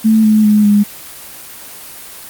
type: tone with pitch steps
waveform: sine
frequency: 220 / 215.2 / 210.6 / 206 Hz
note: A3 / A3 / G#3 / G#3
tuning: 0 / -38 / +24 / -14 cents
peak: -6 dBFS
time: 0.04-0.84 s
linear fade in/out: 20 ms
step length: 200 ms
effects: white hiss -32 dBFS RMS until 2.29 s + Opus 24 kbps